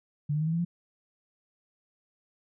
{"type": "tone with pitch steps", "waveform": "sine", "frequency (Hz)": [146.83, 151.74, 156.82, 162.07, 167.5, 173.1], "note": ["D3", "D#3", "D#3", "E3", "E3", "F3"], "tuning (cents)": [0, -43, 14, -29, 28, -15], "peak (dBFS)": -25, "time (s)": [0.29, 0.65], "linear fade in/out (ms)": 10, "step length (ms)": 60, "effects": []}